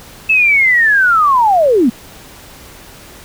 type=linear sweep; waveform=sine; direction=down; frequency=2637 to 208.8 Hz; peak=-7 dBFS; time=0.29-1.9 s; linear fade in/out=10 ms; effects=pink hiss -37 dBFS RMS until 3.24 s